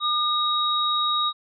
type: tone pair together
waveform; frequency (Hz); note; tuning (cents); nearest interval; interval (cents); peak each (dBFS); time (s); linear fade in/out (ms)
sine; 1211 / 3792; D#6 / A#7; -47 / +29; octave + minor sixth; 1976; -23; 0-1.33; 50
effects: none